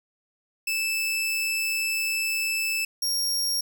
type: tone pair in turn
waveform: sawtooth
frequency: 2631 / 5575 Hz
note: E7 / F8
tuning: -4 / -4 cents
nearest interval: octave + minor second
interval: 1300 cents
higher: second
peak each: -21 / -21 dBFS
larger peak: neither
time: 0.67-2.85 / 3.02-3.61 s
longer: first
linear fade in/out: 5 ms
effects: none